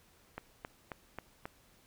click train, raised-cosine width 0.5 ms, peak -25 dBFS, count 5, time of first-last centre 0.38-1.455 s, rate 3.72 Hz, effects pink hiss -65 dBFS RMS until 1.86 s

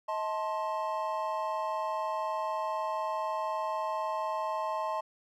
triangle chord, A diminished, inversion second, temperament just, 633.6 / 880 / 1056 Hz, Eb5 / A5 / C6, +31 / 0 / +16 cents, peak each -33 / -33 / -33 dBFS, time 0.08-5.01 s, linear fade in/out 10 ms, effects none

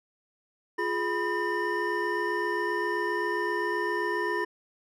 triangle tone cluster, 350.6 / 418.2 / 988 / 1809 Hz, F4 / G#4 / B5 / A6, +7 / +12 / 0 / +48 cents, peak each -30 dBFS, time 0.78-4.45 s, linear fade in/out 10 ms, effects none

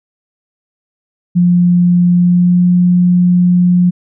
sine tone with pitch glide, 176.3 to 178.14 Hz, F3 to F3, +17 to +35 cents, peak -6 dBFS, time 1.35-3.91 s, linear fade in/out 20 ms, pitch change +18 cents, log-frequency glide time 2.14-2.66 s, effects none

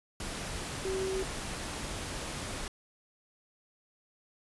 sine tone in noise, 380.8 Hz, F#4, 50 cents sharp, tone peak -31 dBFS, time 0.85-1.23 s, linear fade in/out 2 ms, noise pink, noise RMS -38 dBFS, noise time 0.2-2.68 s, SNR +4 dB, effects resampled to 24000 Hz

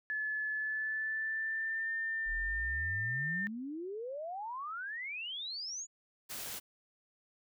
sine tone with pitch glide, 1723 to 1800.3 Hz, A6 to A6, -37 to +39 cents, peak -33 dBFS, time 0.1-3.47 s, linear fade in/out 0 ms, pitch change +76 cents, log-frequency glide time 0.52-1.91 s
sine exponential sweep, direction up, 34.65 to 7030 Hz, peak -38 dBFS, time 2.25-5.87 s, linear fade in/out 50 ms
white noise, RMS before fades -42 dBFS, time 6.29-6.6 s, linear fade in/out 20 ms
effects none

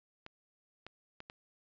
clicks, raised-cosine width 0.3 ms, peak -30 dBFS, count 4, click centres 0.264 / 0.866 / 1.204 / 1.299 s, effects resampled to 16000 Hz

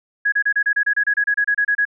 sine tone bursts, 1666 Hz, G#6, 5 cents sharp, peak -14 dBFS, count 16, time 0.25-1.853 s, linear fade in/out 10 ms, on 73 ms, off 29 ms, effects none

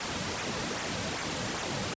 pink noise with flanger, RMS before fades -33 dBFS, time 0-1.94 s, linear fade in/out 5 ms, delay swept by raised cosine 0.21 to 2.91 ms, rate 2.5 Hz, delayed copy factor -0.5, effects high-pass 80 Hz 12 dB/octave + resampled to 16000 Hz

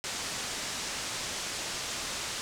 white low-pass noise, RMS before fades -36 dBFS, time 0.04-2.41 s, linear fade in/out 0 ms, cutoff 7700 Hz, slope 24 dB/octave, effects none

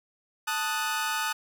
sawtooth chord, D# diminished, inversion second, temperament equal, 880 / 1244.5 / 1480 Hz, A5 / D#6 / F#6, 0 / 0 / 0 cents, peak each -28 dBFS, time 0.47-1.33 s, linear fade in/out 10 ms, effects none

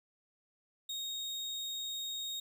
35% pulse tone, 3729 Hz, A#7, in tune, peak -35 dBFS, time 0.89-2.4 s, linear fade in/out 5 ms, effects none

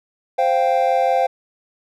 triangle chord, C suspended fourth, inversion none, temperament equal, 523.3 / 698.5 / 784 Hz, C5 / F5 / G5, 0 / 0 / 0 cents, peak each -17 dBFS, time 0.38-1.27 s, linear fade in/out 10 ms, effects none

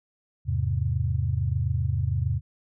sine chord, E augmented, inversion none, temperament equal, 82.41 / 103.83 / 130.81 Hz, E2 / G#2 / B#2, 0 / 0 / 0 cents, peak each -27 dBFS, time 0.45-2.41 s, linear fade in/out 50 ms, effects none

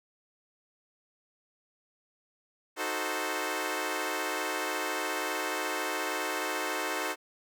10% pulse chord, D# diminished seventh, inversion none, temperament equal, 311.1 / 370 / 440 / 523.3 Hz, D#4 / F#4 / A4 / C5, 0 / 0 / 0 / 0 cents, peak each -28 dBFS, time 2.76-7.16 s, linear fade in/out 50 ms, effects none

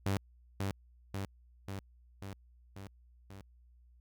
sawtooth tone with echo, 98 Hz, G2, in tune, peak -26 dBFS, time 0.06-0.17 s, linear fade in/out 0 ms, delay 540 ms, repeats 6, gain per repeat -3 dB, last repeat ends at 3.41 s, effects added 60 Hz sine -59 dBFS peak until 4 s

